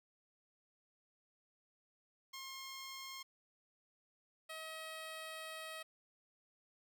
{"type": "tone pair in turn", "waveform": "10% pulse", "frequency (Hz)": [1071, 636.8], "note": ["C6", "D#5"], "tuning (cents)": [40, 40], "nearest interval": "major sixth", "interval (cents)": 900, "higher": "first", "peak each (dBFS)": [-38, -37], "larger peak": "second", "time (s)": [[2.33, 3.23], [4.49, 5.83]], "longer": "second", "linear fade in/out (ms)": 10, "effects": []}